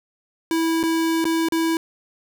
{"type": "tone with dropouts", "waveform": "square", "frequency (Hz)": 327.3, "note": "E4", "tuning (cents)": -12, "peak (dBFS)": -19, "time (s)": [0.51, 1.77], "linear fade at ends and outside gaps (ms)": 1, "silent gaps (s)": [[0.83, 0.836], [1.243, 1.253], [1.486, 1.522]], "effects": []}